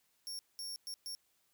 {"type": "tone bursts at uneven times", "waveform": "sawtooth", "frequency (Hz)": 5500, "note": "F8", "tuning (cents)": -27, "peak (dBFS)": -38, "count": 4, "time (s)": [[0.27, 0.39], [0.59, 0.76], [0.87, 0.94], [1.06, 1.15]], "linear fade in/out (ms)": 0, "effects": ["white hiss -75 dBFS RMS until 1.53 s"]}